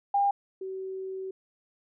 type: tone pair in turn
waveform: sine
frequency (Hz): 803 / 380.1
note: G5 / F#4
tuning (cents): +41 / +47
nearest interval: octave + minor second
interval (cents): 1294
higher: first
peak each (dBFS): -21 / -33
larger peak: first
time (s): 0.14-0.31 / 0.61-1.31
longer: second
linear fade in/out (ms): 5
effects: none